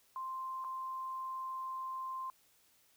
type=tone with dropouts; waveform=sine; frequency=1046.5 Hz; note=C6; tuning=in tune; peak=-38 dBFS; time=0.16-2.3 s; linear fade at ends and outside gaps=1 ms; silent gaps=0.642-0.646 s; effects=white hiss -69 dBFS RMS until 2.96 s